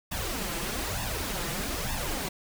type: noise with flanger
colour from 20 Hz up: pink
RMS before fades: -32 dBFS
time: 0.11-2.29 s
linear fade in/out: 10 ms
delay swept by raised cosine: 1.1 to 6 ms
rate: 1.1 Hz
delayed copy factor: +0.75
effects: none